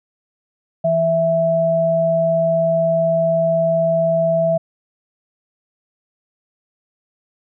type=tone pair together; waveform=sine; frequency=164.82 / 659.3 Hz; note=E3 / E5; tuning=0 / 0 cents; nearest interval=2 octaves; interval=2400 cents; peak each=-22 / -14 dBFS; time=0.84-4.58 s; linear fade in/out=10 ms; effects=none